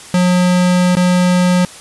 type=tone with dropouts; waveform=square; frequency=180 Hz; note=F#3; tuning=47 cents flat; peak=-10 dBFS; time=0.14-1.65 s; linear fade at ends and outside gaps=2 ms; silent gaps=0.953-0.968 s; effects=white hiss -35 dBFS RMS until 1.8 s + resampled to 24000 Hz